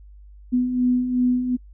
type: beating tone pair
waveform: sine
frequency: 246.9 / 249.6 Hz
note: B3 / B3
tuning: 0 / +19 cents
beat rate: 2.7 Hz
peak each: -26 / -18 dBFS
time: 0.52-1.57 s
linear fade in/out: 20 ms
effects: noise-tail reverb RT60 0.1 s tail -26 dB re dry + added 50 Hz sine -42 dBFS peak until 1.73 s